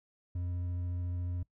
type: tone with hard clipping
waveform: triangle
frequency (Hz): 88.6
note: F2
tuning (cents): +25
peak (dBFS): -34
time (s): 0.35-1.43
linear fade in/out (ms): 5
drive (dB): 7
effects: noise-tail reverb RT60 0.1 s tail -21 dB re dry